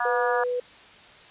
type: harmonic tone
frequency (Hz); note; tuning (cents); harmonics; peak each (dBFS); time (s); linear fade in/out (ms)
241; B3; -42; 3 / 4 / 5 / 6 / 7; -28 / -29 / -30 / -31 / -31; 0-0.44; 5
type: tone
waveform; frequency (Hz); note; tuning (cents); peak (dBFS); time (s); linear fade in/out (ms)
sine; 493.9; B4; 0; -24; 0.05-0.6; 5
effects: white hiss -49 dBFS RMS until 1.3 s + resampled to 8000 Hz